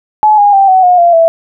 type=tone with pitch steps; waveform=sine; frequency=854 / 818.3 / 784 / 751.2 / 719.8 / 689.7 / 660.8 Hz; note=G#5 / G#5 / G5 / F#5 / F#5 / F5 / E5; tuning=+48 / -26 / 0 / +26 / -48 / -22 / +4 cents; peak=-3 dBFS; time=0.23-1.28 s; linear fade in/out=0 ms; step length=150 ms; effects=none